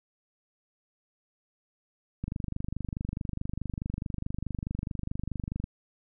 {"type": "click train", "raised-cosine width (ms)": 5, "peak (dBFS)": -20, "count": 85, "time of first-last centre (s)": [2.24, 5.641], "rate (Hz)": 24.7, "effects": []}